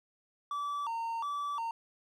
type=tone with vibrato; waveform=triangle; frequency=1029 Hz; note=C6; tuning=29 cents flat; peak=-31 dBFS; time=0.51-1.71 s; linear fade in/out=2 ms; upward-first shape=square; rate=1.4 Hz; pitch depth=200 cents each way; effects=none